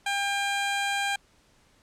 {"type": "tone", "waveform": "15% pulse", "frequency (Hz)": 800, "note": "G5", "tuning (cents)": 35, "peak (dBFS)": -19, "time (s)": [0.06, 1.16], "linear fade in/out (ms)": 5, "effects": ["pink hiss -62 dBFS RMS until 1.82 s", "low-pass 9000 Hz 12 dB/octave"]}